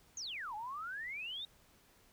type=exponential two-way sweep; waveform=sine; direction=down then up; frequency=6750 to 819 to 3774 Hz; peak=-40 dBFS; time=0.17-1.45 s; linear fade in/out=2 ms; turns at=0.55 s; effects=pink hiss -66 dBFS RMS until 2.12 s